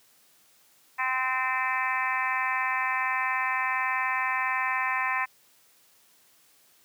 harmonic tone, 258.6 Hz, C4, 20 cents flat, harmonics 3 / 4 / 5 / 6 / 7 / 8 / 9 / 10, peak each -35 / -29 / -38 / -40 / -30 / -34 / -35 / -37 dBFS, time 0.98-5.26 s, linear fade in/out 20 ms, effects white hiss -61 dBFS RMS until 6.84 s + high-pass 100 Hz 12 dB/octave

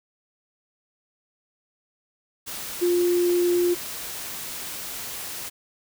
sine tone in noise, 351.8 Hz, F4, 13 cents sharp, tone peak -18 dBFS, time 2.81-3.75 s, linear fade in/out 20 ms, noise white, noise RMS -34 dBFS, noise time 2.46-5.5 s, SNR +13 dB, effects none

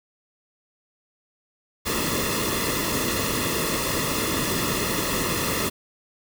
pink noise with comb filter, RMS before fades -25 dBFS, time 1.85-5.7 s, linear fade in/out 20 ms, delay 1.3 ms, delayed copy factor -0.75, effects none

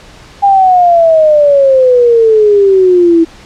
sine exponential sweep, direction down, 809 to 325.9 Hz, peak -3 dBFS, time 0.42-3.25 s, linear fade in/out 20 ms, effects pink hiss -36 dBFS RMS until 3.45 s + low-pass 6000 Hz 12 dB/octave

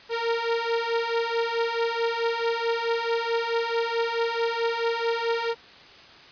sawtooth beating tone pair, 460 / 464.6 Hz, A#4 / A#4, -23 / -6 cents, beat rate 4.6 Hz, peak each -24 / -22 dBFS, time 0.09-5.55 s, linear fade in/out 50 ms, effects white hiss -48 dBFS RMS until 6.31 s + resampled to 11025 Hz

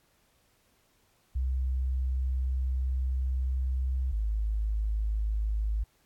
sine tone pair in turn, 64.5 / 53.15 Hz, C2 / G#1, -24 / +41 cents, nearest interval minor third, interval 335 cents, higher first, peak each -26 dBFS, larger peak neither, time 1.35-4.12 / 4.12-5.84 s, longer first, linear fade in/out 10 ms, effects pink hiss -68 dBFS RMS until 6.05 s + AAC 64 kbps

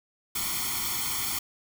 white noise with comb filter, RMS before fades -30 dBFS, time 0.35-1.39 s, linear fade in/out 5 ms, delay 0.91 ms, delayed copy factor +1, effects none

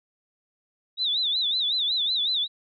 sine tone with vibrato, 3729 Hz, A#7, in tune, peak -22 dBFS, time 0.97-2.48 s, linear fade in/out 50 ms, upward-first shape sine, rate 5.4 Hz, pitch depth 150 cents each way, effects none

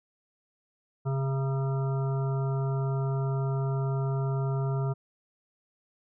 harmonic tone, 135.1 Hz, C#3, 44 cents flat, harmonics 1 / 3 / 5 / 7 / 9 / 10, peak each -26 / -36 / -40 / -43 / -45 / -46 dBFS, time 1.05-4.94 s, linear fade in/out 20 ms, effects none

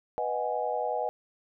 sine chord, G# minor seventh, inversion first, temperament equal, 493.9 / 622.3 / 740 / 830.6 Hz, B4 / D#5 / F#5 / G#5, 0 / 0 / 0 / 0 cents, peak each -33 dBFS, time 0.18-1.09 s, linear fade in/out 0 ms, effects none

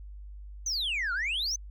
sine exponential two-way sweep, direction down then up, 6320 to 1365 to 6320 Hz, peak -26 dBFS, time 0.66-1.56 s, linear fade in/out 5 ms, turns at 1.13 s, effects tanh soft clip ceiling -26 dBFS + added 50 Hz sine -41 dBFS peak until 1.7 s

